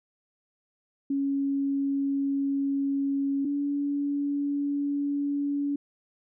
sine tone pair in turn, 277.2 / 285 Hz, C#4 / C#4, 0 / +48 cents, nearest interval unison, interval 48 cents, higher second, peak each -24 / -25 dBFS, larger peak first, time 1.1-3.45 / 3.45-5.76 s, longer first, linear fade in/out 5 ms, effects none

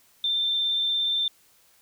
sine tone with vibrato, 3572 Hz, A7, 25 cents sharp, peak -22 dBFS, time 0.24-1.28 s, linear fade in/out 2 ms, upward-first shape sine, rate 17 Hz, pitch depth 11 cents each way, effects white hiss -60 dBFS RMS until 1.81 s

